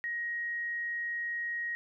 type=tone; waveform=sine; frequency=1885 Hz; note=A#6; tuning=19 cents sharp; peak=-32 dBFS; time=0.04-1.75 s; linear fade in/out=0 ms; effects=none